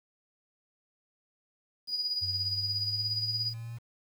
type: tone with tremolo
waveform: sine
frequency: 4909 Hz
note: D#8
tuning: 24 cents flat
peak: -27 dBFS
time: 1.87-3.54 s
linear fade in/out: 50 ms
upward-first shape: sine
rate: 17 Hz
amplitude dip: 55%
type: exponential sweep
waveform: sine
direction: up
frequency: 92.9 to 118.2 Hz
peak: -37 dBFS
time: 2.21-3.79 s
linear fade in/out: 20 ms
effects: 9-bit